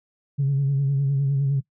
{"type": "tone with vibrato", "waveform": "sine", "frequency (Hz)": 138.59, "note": "C#3", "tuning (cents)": 0, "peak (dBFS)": -17, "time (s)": [0.38, 1.61], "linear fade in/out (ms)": 20, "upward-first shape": "sine", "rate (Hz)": 9.8, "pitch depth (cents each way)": 43, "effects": ["noise-tail reverb RT60 0.1 s tail -20 dB re dry", "tanh soft clip ceiling -15 dBFS"]}